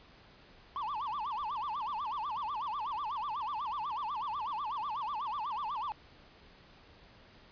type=tone with vibrato; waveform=triangle; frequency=1002 Hz; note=B5; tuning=25 cents sharp; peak=-32 dBFS; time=0.76-5.92 s; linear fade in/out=0 ms; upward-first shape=sine; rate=8.1 Hz; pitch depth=300 cents each way; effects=pink hiss -58 dBFS RMS until 7.51 s + resampled to 11025 Hz